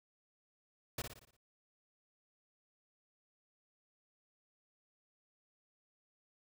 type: noise with echo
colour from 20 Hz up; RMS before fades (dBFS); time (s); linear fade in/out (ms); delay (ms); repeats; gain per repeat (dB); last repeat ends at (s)
pink; -39; 0.98-1.02; 5; 58; 6; -6; 1.368
effects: none